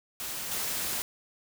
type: noise with level steps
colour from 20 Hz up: white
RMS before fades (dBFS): -36 / -32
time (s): 0.2-1.02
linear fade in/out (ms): 0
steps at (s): 0.51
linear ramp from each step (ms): 5
effects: none